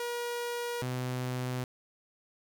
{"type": "tone pair in turn", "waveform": "sawtooth", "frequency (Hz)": [478.7, 126.46], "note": ["A#4", "B2"], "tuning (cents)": [46, 41], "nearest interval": "octave + major seventh", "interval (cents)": 2305, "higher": "first", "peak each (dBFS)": [-29, -28], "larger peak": "second", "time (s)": [[0, 0.82], [0.82, 1.64]], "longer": "neither", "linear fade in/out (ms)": 2, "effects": []}